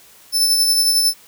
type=tone with tremolo; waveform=sawtooth; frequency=5280 Hz; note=E8; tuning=2 cents sharp; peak=-9 dBFS; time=0.32-1.14 s; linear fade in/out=50 ms; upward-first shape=sine; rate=11 Hz; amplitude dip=35%; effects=white hiss -47 dBFS RMS until 1.27 s